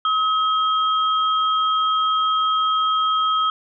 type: tone pair together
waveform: sine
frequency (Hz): 1277 / 3218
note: D#6 / G7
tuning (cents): +45 / +45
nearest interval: octave + major third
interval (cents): 1600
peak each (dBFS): -17 / -25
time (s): 0.05-3.5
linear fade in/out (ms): 2
effects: none

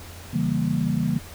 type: chord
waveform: sine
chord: C# diminished seventh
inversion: none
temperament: equal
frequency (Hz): 138.59 / 164.81 / 196 / 233.1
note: C#3 / E3 / G3 / Bb3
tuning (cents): 0 / 0 / 0 / 0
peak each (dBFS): -27 / -25 / -27 / -26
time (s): 0.33-1.19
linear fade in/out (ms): 10
effects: added 86 Hz sine -42 dBFS peak until 1.34 s + pink hiss -43 dBFS RMS until 1.34 s

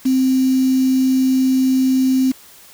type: tone with quantisation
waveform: sine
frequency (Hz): 261.2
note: C4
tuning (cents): -3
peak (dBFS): -12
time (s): 0.05-2.32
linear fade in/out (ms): 10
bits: 5
effects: white hiss -44 dBFS RMS until 2.73 s

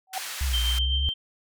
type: tone with exponential growth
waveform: sine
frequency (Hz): 757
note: F#5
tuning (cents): +39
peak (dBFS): -24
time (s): 0.07-0.18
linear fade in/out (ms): 2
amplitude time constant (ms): 22
type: band-pass noise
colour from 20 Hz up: pink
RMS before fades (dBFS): -35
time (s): 0.13-0.79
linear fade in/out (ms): 5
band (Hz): 1500 to 15000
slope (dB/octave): 12
type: exponential two-way sweep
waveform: sine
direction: down then up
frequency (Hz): 70.4 to 59.6 to 70.4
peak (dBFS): -23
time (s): 0.41-1.09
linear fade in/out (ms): 0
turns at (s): 0.59
type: tone with tremolo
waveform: sine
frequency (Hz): 3136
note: G7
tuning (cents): 0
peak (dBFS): -24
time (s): 0.53-1.14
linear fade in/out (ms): 10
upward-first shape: sine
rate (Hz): 7.8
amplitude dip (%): 45
effects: none

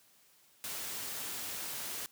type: noise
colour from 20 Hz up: white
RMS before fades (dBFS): -40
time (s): 0.64-2.06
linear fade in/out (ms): 0
effects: white hiss -65 dBFS RMS until 2.11 s + high-pass 80 Hz 12 dB/octave

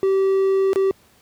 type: tone with dropouts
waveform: triangle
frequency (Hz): 386.4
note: G4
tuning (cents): -25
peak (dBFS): -13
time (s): 0.03-0.91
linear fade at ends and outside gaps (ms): 0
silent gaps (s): 0.732-0.759
effects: pink hiss -55 dBFS RMS until 1.21 s + high-pass 60 Hz 12 dB/octave

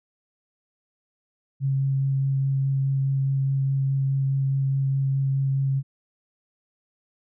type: tone with vibrato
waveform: sine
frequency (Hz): 136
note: C#3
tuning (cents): -33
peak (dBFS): -20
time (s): 1.6-5.83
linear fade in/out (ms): 50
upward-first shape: sine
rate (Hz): 4.8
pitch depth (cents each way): 9
effects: none

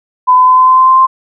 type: tone with pitch steps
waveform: sine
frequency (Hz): 1007 / 1012.8 / 1018.7 / 1024.6 / 1030.5 / 1036.5 / 1042.5 / 1048.6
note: B5 / B5 / C6 / C6 / C6 / C6 / C6 / C6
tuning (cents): +33 / +43 / -47 / -37 / -27 / -17 / -7 / +3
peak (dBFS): -3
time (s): 0.27-1.07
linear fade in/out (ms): 20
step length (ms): 100
effects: none

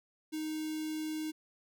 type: tone with notch filter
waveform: square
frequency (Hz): 311.1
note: D#4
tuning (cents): 0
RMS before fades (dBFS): -37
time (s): 0.32-1.32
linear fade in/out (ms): 20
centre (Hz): 1100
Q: 0.6
effects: none

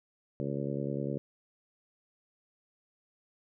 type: harmonic tone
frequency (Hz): 70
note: C#2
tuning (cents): +18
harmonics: 2 / 3 / 4 / 5 / 6 / 7 / 8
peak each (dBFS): -36 / -38 / -39 / -40 / -41 / -41 / -42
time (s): 0.4-1.18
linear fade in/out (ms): 0
effects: none

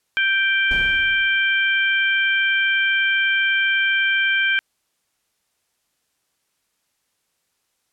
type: harmonic tone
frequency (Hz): 784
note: G5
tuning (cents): 0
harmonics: 2 / 3 / 4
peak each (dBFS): -18 / -21 / -25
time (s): 0.17-4.59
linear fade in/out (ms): 0
type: noise with exponential decay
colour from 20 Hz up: brown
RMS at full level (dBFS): -26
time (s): 0.71-1.59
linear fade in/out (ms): 1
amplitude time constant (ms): 190
effects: white hiss -71 dBFS RMS until 7.92 s + low-pass 12000 Hz 12 dB/octave

